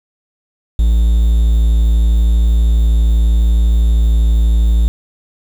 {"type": "tone with quantisation", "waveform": "triangle", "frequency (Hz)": 56.2, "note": "A1", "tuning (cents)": 37, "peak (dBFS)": -6, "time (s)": [0.79, 4.88], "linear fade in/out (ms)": 0, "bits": 6, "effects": []}